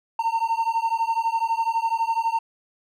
triangle beating tone pair, 905 / 917 Hz, A5 / A#5, +48 / -29 cents, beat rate 12 Hz, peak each -22 dBFS, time 0.19-2.39 s, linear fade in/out 5 ms, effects none

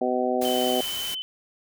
harmonic tone, 125.9 Hz, B2, 34 cents sharp, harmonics 2 / 3 / 4 / 5 / 6, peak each -28 / -28 / -28 / -28 / -28 dBFS, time 0.01-0.81 s, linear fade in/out 5 ms
white noise, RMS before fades -34 dBFS, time 0.41-1.15 s, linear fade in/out 10 ms
sine tone with vibrato, 3045 Hz, F#7, 49 cents sharp, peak -29 dBFS, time 0.45-1.22 s, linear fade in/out 0 ms, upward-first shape sine, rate 17 Hz, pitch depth 17 cents each way
effects none

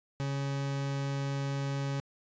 40% pulse tone, 138.8 Hz, C#3, 3 cents sharp, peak -30 dBFS, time 0.2-2 s, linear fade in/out 0 ms, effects resampled to 16000 Hz

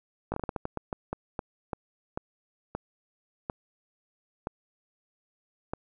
slowing click train, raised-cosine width 1 ms, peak -17 dBFS, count 18, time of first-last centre 0.32-5.735 s, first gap 19 ms, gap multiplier 1.3, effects none

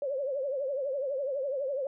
sine tone with vibrato, 547 Hz, C#5, 23 cents flat, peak -29 dBFS, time 0.02-1.87 s, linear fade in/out 2 ms, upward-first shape triangle, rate 12 Hz, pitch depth 140 cents each way, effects none

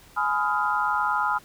sine chord, F half-diminished seventh, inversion first, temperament just, 838.1 / 1005.8 / 1257.2 / 1396.9 Hz, Ab5 / Cb6 / Eb6 / F6, +16 / +31 / +18 / 0 cents, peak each -27 dBFS, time 0.16-1.39 s, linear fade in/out 20 ms, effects pink hiss -52 dBFS RMS until 1.44 s

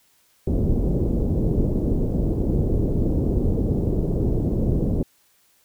pink low-pass noise, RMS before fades -21 dBFS, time 0.47-5.03 s, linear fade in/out 5 ms, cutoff 440 Hz, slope 24 dB/octave, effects white hiss -61 dBFS RMS until 5.64 s

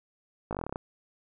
slowing click train, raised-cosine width 1 ms, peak -19 dBFS, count 11, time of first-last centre 0.51-0.759 s, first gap 18 ms, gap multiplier 1.07, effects none

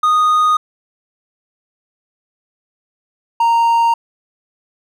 triangle tone pair in turn, 1238 / 927.5 Hz, D#6 / A#5, -9 / -9 cents, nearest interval perfect fourth, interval 500 cents, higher first, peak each -8 dBFS, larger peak neither, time 0.03-0.57 / 3.4-3.94 s, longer neither, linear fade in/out 5 ms, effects none

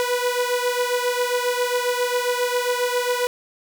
sawtooth beating tone pair, 489.4 / 496.8 Hz, B4 / B4, -16 / +10 cents, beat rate 7.4 Hz, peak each -18 / -21 dBFS, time 0-3.27 s, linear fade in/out 0 ms, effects none

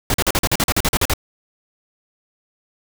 pink noise bursts, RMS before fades -17 dBFS, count 13, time 0.1-1.137 s, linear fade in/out 2 ms, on 41 ms, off 42 ms, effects none

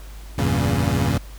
25% pulse chord, E diminished seventh, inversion none, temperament equal with one note detuned, 82.41 / 96.54 / 116.54 / 138.59 Hz, E2 / G2 / Bb2 / Db3, 0 / -26 / 0 / 0 cents, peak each -20 dBFS, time 0.38-1.18 s, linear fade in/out 5 ms, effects added 50 Hz sine -35 dBFS peak until 1.38 s + pink hiss -46 dBFS RMS until 1.38 s

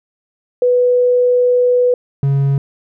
sine / triangle tone pair in turn, 493.9 / 138.6 Hz, B4 / C#3, 0 / 0 cents, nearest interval octave + minor seventh, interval 2200 cents, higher first, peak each -9 dBFS, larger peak neither, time 0.62-1.94 / 2.23-2.58 s, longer first, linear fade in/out 2 ms, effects none

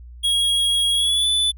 square tone with pitch glide, 3302 to 3486 Hz, G#7 to A7, -11 to -17 cents, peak -17 dBFS, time 0.23-1.52 s, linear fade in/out 20 ms, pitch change +94 cents, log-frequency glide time 0.94-1.27 s, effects added 60 Hz sine -37 dBFS peak until 1.57 s

